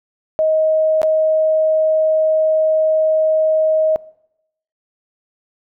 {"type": "tone with dropouts", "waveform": "sine", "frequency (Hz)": 629, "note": "D#5", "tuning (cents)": 19, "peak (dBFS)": -12, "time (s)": [0.39, 3.96], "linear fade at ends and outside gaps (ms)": 0, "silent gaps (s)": [1.017, 1.031], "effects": ["noise-tail reverb RT60 0.8 s tail -22 dB re dry"]}